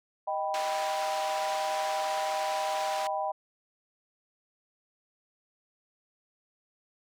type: chord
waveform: sine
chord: Eb augmented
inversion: none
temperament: equal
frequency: 622.3 / 784 / 987.8 Hz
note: Eb5 / G5 / B5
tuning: 0 / 0 / 0 cents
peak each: -33 / -31 / -35 dBFS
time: 0.27-3.32 s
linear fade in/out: 10 ms
type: band-pass noise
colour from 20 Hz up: pink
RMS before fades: -39 dBFS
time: 0.54-3.07 s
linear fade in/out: 0 ms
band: 920 to 6400 Hz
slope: 12 dB/octave
effects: none